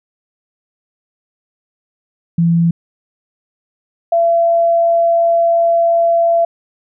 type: tone pair in turn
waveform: sine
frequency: 168.4 / 675.7 Hz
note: E3 / E5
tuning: +37 / +43 cents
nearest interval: 2 octaves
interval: 2406 cents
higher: second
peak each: -9 dBFS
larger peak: neither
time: 2.38-2.71 / 4.12-6.45 s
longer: second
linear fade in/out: 5 ms
effects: none